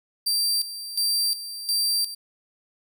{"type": "tone with tremolo", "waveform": "sawtooth", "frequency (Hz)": 4699, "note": "D8", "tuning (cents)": 0, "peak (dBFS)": -18, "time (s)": [0.26, 2.15], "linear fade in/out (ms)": 10, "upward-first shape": "square", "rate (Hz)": 1.4, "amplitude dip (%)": 75, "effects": []}